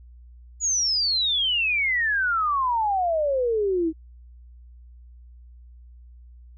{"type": "exponential sweep", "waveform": "sine", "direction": "down", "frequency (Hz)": [6960, 311.1], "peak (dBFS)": -20, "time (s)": [0.6, 3.93], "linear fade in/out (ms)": 50, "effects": ["added 60 Hz sine -44 dBFS peak until 6.57 s"]}